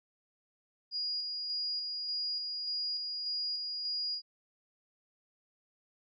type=tone with tremolo; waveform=sine; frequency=4870 Hz; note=D#8; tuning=38 cents flat; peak=-32 dBFS; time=0.91-4.22 s; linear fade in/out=50 ms; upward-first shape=square; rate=1.7 Hz; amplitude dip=30%; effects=none